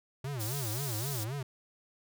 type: tone with vibrato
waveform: square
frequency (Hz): 123.5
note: B2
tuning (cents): 0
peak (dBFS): -35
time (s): 0.24-1.43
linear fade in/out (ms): 5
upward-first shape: sine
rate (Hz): 3.8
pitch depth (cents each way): 270
type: high-pass noise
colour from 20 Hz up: white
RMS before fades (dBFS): -39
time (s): 0.39-1.25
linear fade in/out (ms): 20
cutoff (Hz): 3500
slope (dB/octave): 24
effects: none